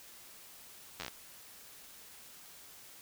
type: slowing click train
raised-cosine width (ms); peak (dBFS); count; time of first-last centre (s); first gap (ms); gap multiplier
0.2; -22; 7; 1-1.081; 10; 1.12
effects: white hiss -54 dBFS RMS until 3.01 s